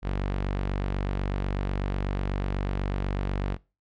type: tone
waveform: sawtooth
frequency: 48.1 Hz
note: G1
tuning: 32 cents flat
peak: -22 dBFS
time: 0.02-3.58 s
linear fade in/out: 50 ms
effects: noise-tail reverb RT60 0.3 s tail -23 dB re dry + low-pass 3000 Hz 12 dB/octave